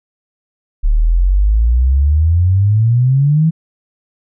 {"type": "exponential sweep", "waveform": "sine", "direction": "up", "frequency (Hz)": [35.69, 164.81], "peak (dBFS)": -8, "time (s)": [0.83, 3.51], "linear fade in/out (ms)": 20, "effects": []}